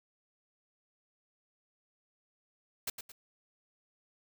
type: noise with echo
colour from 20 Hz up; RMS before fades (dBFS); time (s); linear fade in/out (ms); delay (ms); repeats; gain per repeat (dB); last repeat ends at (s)
white; -35; 2.87-2.9; 5; 110; 2; -8; 3.12
effects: none